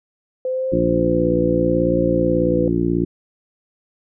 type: tone with vibrato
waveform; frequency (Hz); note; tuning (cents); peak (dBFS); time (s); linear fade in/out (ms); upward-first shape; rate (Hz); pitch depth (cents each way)
sine; 512; C5; -38; -19; 0.45-2.68; 2; triangle; 0.81; 50
type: harmonic tone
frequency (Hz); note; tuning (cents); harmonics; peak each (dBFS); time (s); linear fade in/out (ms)
58.27; A#1; 0; 1 / 2 / 3 / 4 / 5 / 6 / 7; -28 / -27 / -22 / -28 / -21 / -21 / -32; 0.72-3.05; 5
effects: none